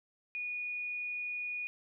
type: tone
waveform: sine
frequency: 2457 Hz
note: D#7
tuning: 22 cents flat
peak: -35 dBFS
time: 0.35-1.67 s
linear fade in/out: 0 ms
effects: none